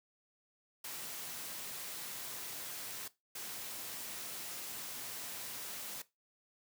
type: noise bursts at uneven times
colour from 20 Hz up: white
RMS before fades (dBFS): -44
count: 2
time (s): 0.84-3.08 / 3.35-6.02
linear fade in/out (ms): 5
effects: noise-tail reverb RT60 0.2 s tail -17 dB re dry + high-pass 100 Hz 12 dB/octave